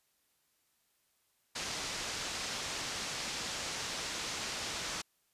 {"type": "low-pass noise", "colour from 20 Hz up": "white", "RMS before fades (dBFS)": -39, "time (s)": [1.55, 5.02], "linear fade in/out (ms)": 10, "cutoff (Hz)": 6800, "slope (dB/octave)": 24, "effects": ["white hiss -75 dBFS RMS until 5.33 s", "resampled to 32000 Hz"]}